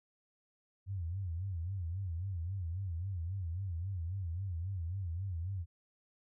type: tone with vibrato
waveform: sine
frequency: 90 Hz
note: F#2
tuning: 47 cents flat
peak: -35 dBFS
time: 0.86-5.66 s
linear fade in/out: 50 ms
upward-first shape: sine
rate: 3.7 Hz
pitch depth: 170 cents each way
effects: none